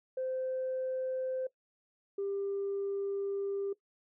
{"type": "tone pair in turn", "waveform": "sine", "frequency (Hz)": [518, 397.1], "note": ["C5", "G4"], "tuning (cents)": [-17, 22], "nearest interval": "perfect fourth", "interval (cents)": 461, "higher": "first", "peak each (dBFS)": [-31, -31], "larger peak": "neither", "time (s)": [[0.17, 1.47], [2.18, 3.73]], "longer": "second", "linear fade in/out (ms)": 5, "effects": ["noise-tail reverb RT60 0.1 s tail -19 dB re dry", "tanh soft clip ceiling -28 dBFS"]}